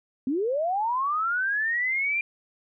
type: linear sweep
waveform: sine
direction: up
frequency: 244.9 to 2405 Hz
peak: -23 dBFS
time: 0.27-2.21 s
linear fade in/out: 2 ms
effects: none